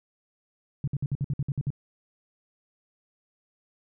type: tone bursts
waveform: sine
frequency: 139.6 Hz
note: C#3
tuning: 13 cents sharp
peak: -24 dBFS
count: 10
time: 0.84-1.704 s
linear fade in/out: 2 ms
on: 36 ms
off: 56 ms
effects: none